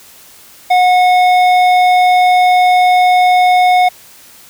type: tone with hard clipping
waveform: triangle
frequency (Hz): 728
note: F#5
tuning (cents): -28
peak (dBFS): -8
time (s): 0.7-3.89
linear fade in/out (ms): 10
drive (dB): 14
effects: white hiss -40 dBFS RMS until 4.49 s